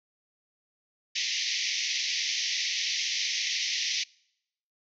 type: band-pass noise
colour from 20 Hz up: white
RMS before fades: -30 dBFS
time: 1.15-4.04 s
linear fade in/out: 10 ms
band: 1900 to 6200 Hz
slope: 96 dB/octave
effects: noise-tail reverb RT60 0.8 s tail -26 dB re dry